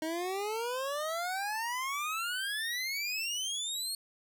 25% pulse exponential sweep, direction up, 311.1 to 4360 Hz, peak -29 dBFS, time 0.02-3.95 s, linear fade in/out 2 ms, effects none

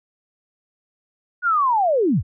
sine linear sweep, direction down, 1480 to 55 Hz, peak -15 dBFS, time 1.42-2.23 s, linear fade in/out 50 ms, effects none

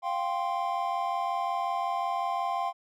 triangle chord, F suspended second, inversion none, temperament equal, 698.5 / 784 / 1046.5 Hz, F5 / G5 / C6, 0 / 0 / 0 cents, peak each -30 dBFS, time 0.02-2.73 s, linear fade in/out 50 ms, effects none

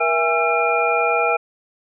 sine tone cluster, 476.7 / 664 / 819 / 1345 / 2408 Hz, A#4 / E5 / G#5 / E6 / D7, +39 / +12 / -24 / +34 / +43 cents, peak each -22 dBFS, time 0-1.37 s, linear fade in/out 10 ms, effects none

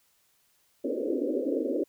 pink band-pass noise, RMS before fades -29 dBFS, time 0.84-1.84 s, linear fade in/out 10 ms, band 250 to 570 Hz, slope 96 dB/octave, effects white hiss -68 dBFS RMS until 1.88 s

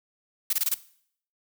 blue noise bursts, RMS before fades -24 dBFS, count 5, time 0.5-0.743 s, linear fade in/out 5 ms, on 31 ms, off 22 ms, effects noise-tail reverb RT60 0.6 s tail -18 dB re dry

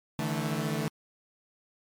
sawtooth chord, D suspended second, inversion none, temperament equal with one note detuned, 146.83 / 161.7 / 220 Hz, D3 / E3 / A3, 0 / -33 / 0 cents, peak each -29 dBFS, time 0.19-0.88 s, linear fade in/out 0 ms, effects MP3 96 kbps

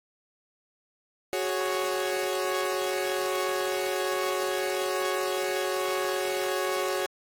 sawtooth chord, F# suspended second, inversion none, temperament equal, 370 / 415.3 / 554.4 Hz, F#4 / G#4 / C#5, 0 / 0 / 0 cents, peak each -26 / -29 / -27 dBFS, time 1.33-7.06 s, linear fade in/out 0 ms, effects AAC 64 kbps

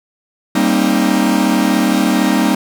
45% pulse chord, C minor seventh, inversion second, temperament equal with one note detuned, 196 / 233.1 / 266.7 / 311.1 Hz, G3 / Bb3 / C4 / Eb4, 0 / 0 / +33 / 0 cents, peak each -17 dBFS, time 0.55-2.55 s, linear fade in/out 5 ms, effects none

